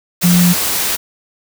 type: tone in noise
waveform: sine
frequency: 176.2 Hz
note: F3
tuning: 16 cents sharp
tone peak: -8 dBFS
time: 0.23-0.54 s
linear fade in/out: 20 ms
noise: white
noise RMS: -17 dBFS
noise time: 0.21-0.97 s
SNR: +6 dB
effects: none